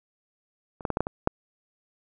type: clicks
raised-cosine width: 1 ms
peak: -26 / -12 / -12 / -10 / -9 / -16 / -6 dBFS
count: 7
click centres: 0.808 / 0.852 / 0.903 / 0.971 / 1.006 / 1.069 / 1.274 s
effects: none